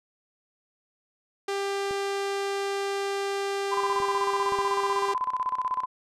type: tone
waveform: sawtooth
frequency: 396.7 Hz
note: G4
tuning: 21 cents sharp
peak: -23 dBFS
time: 1.48-5.14 s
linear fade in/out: 5 ms
type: clicks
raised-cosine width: 2 ms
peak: -27 dBFS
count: 4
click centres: 1.91 / 4.002 / 4.522 / 4.588 s
type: tone with tremolo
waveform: sine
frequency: 1016 Hz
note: B5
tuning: 49 cents sharp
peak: -23 dBFS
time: 3.71-5.86 s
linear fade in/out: 20 ms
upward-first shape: square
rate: 16 Hz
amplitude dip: 75%
effects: low-pass 8000 Hz 12 dB/octave